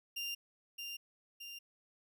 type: tone with echo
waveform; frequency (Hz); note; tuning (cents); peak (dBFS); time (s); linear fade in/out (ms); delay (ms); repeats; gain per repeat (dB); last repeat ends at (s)
30% pulse; 2791; F7; -2; -35; 0.16-0.35; 10; 620; 2; -4; 1.59
effects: none